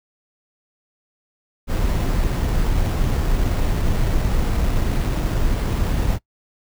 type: noise with sample-and-hold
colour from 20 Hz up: brown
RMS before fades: -19 dBFS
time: 1.67-6.19 s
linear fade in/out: 50 ms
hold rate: 6300 Hz
effects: noise-tail reverb RT60 0.1 s tail -22 dB re dry

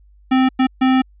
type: tone bursts at uneven times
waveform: square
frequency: 260.3 Hz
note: C4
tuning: 9 cents flat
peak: -12 dBFS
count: 3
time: 0.31-0.49 / 0.59-0.67 / 0.81-1.02 s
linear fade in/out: 10 ms
effects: added 50 Hz sine -46 dBFS peak until 1.2 s + resampled to 8000 Hz

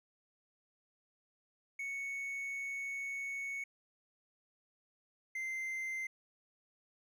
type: tone pair in turn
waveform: triangle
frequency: 2217 / 2081 Hz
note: C#7 / C7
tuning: 0 / -10 cents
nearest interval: minor second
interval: 110 cents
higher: first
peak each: -36 / -35 dBFS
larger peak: second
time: 1.79-3.64 / 5.35-6.07 s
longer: first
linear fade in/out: 5 ms
effects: none

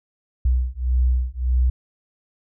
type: beating tone pair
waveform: sine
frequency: 61.74 / 63.44 Hz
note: B1 / B1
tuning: 0 / +47 cents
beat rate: 1.7 Hz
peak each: -20 dBFS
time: 0.45-1.7 s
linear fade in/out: 5 ms
effects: none

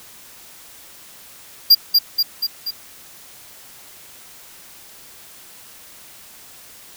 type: tone with echo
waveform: square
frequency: 4784 Hz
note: D8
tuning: 31 cents sharp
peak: -6 dBFS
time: 1.7-1.75 s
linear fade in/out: 10 ms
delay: 240 ms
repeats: 4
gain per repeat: -4 dB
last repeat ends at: 2.71 s
effects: white hiss -43 dBFS RMS until 6.96 s

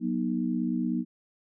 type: chord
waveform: sine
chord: B major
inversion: second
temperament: equal with one note detuned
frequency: 185 / 241.6 / 311.1 Hz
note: F#3 / B3 / D#4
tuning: 0 / -38 / 0 cents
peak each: -31 / -28 / -32 dBFS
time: 0-1.05 s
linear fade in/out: 50 ms
effects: none

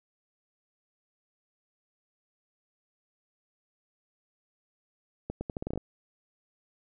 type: accelerating click train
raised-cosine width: 2 ms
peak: -20 dBFS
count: 10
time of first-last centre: 5.3-5.776 s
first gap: 110 ms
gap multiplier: 0.8
effects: none

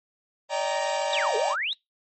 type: chord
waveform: 45% pulse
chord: Eb major seventh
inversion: third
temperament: equal with one note detuned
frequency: 574.9 / 622.3 / 784 / 932.3 Hz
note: D5 / Eb5 / G5 / Bb5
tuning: -37 / 0 / 0 / 0 cents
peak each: -29 / -31 / -32 / -30 dBFS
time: 0.49-1.56 s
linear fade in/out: 50 ms
type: exponential two-way sweep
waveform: sine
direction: down then up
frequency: 3941 to 402.3 to 3941 Hz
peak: -25 dBFS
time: 1.13-1.73 s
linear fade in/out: 0 ms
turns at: 1.36 s
effects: noise-tail reverb RT60 0.2 s tail -26 dB re dry + MP3 32 kbps

